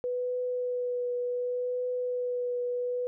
sine tone with vibrato, 493.9 Hz, B4, in tune, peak -28 dBFS, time 0.04-3.07 s, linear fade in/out 0 ms, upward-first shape triangle, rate 0.68 Hz, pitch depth 17 cents each way, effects none

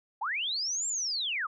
sine linear two-way sweep, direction up then down, 740 to 7500 to 1118 Hz, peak -29 dBFS, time 0.21-1.47 s, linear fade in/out 10 ms, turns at 0.87 s, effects none

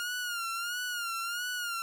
sawtooth tone with vibrato, 1414 Hz, F6, 21 cents sharp, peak -29 dBFS, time 0-1.82 s, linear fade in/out 0 ms, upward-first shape sine, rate 1.5 Hz, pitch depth 79 cents each way, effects none

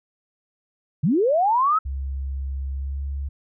sine linear sweep, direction up, 123.47 to 1318.5 Hz, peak -16 dBFS, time 1.03-1.79 s, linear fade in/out 10 ms
sine tone with pitch glide, 67.7 to 69.44 Hz, C#2 to C#2, -40 to +4 cents, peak -25 dBFS, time 1.85-3.29 s, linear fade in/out 10 ms, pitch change +44 cents, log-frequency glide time 2.73-3.02 s
effects none

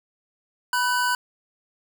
square tone pair together, 982.2 / 1508 Hz, B5 / F#6, -10 / +32 cents, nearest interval perfect fifth, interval 742 cents, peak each -24 dBFS, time 0.73-1.15 s, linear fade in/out 2 ms, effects none

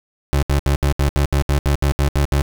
30% pulse tone bursts, 70.8 Hz, C#2, 37 cents sharp, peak -11 dBFS, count 13, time 0.33-2.419 s, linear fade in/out 0 ms, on 97 ms, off 69 ms, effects none

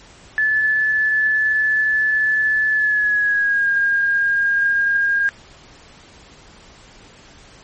sine tone with pitch glide, 1734 to 1617.9 Hz, A6 to G#6, -26 to -46 cents, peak -14 dBFS, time 0.38-5.29 s, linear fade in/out 0 ms, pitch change -120 cents, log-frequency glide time 2.71-3.7 s, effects pink hiss -45 dBFS RMS until 7.63 s + MP3 32 kbps

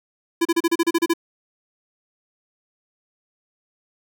square tone bursts, 335.8 Hz, E4, 32 cents sharp, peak -16 dBFS, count 10, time 0.41-1.137 s, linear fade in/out 10 ms, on 43 ms, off 33 ms, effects none

